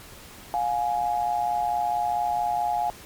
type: tone pair together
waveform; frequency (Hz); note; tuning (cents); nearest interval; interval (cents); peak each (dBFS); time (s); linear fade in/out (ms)
sine; 710 / 834.5; F5 / G#5; +28 / +8; minor third; 280; -25; 0.54-2.9; 0
effects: pink hiss -45 dBFS RMS until 3.05 s + MP3 96 kbps